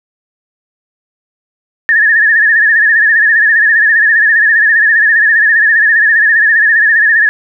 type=tone with vibrato; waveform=sine; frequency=1760 Hz; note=A6; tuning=in tune; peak=-5 dBFS; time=1.89-7.29 s; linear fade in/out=0 ms; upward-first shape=sine; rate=15 Hz; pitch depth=90 cents each way; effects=none